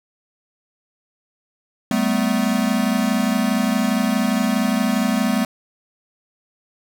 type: tone cluster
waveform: square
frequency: 193.5 / 218.3 / 250.7 Hz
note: G3 / A3 / B3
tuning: -22 / -13 / +26 cents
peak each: -24 / -21 / -22 dBFS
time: 1.91-5.45 s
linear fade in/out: 2 ms
effects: none